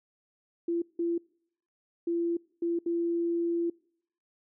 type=tone bursts at uneven times; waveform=sine; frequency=339.9 Hz; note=F4; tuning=47 cents flat; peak=-26 dBFS; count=5; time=0.68-0.82 / 0.99-1.18 / 2.07-2.37 / 2.62-2.79 / 2.86-3.7 s; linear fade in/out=5 ms; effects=noise-tail reverb RT60 0.7 s tail -26 dB re dry